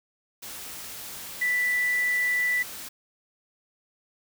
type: tone in noise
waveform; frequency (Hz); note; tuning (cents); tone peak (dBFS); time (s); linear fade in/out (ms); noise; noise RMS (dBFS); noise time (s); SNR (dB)
sine; 1975.5; B6; 0; -22; 1.41-2.63; 10; white; -39; 0.42-2.89; +14
effects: none